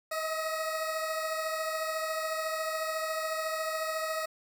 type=beating tone pair; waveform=20% pulse; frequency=633 / 647 Hz; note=D#5 / E5; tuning=+30 / -32 cents; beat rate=14 Hz; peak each=-27 / -34 dBFS; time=0.11-4.26 s; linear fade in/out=10 ms; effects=9-bit